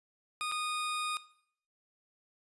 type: tone with dropouts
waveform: 20% pulse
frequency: 1233 Hz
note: D#6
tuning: 16 cents flat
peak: -28 dBFS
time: 0.41-1.17 s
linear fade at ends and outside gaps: 0 ms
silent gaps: 0.515-0.521 s
effects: noise-tail reverb RT60 0.6 s tail -17 dB re dry + resampled to 24000 Hz